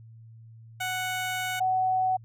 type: tone pair in turn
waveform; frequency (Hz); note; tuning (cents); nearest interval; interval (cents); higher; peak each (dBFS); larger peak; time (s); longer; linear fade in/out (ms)
15% pulse / sine; 740 / 748.2; F#5 / F#5; 0 / +19; unison; 19; second; -22; neither; 0.8-1.6 / 1.6-2.17; first; 10
effects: added 113 Hz sine -46 dBFS peak until 2.24 s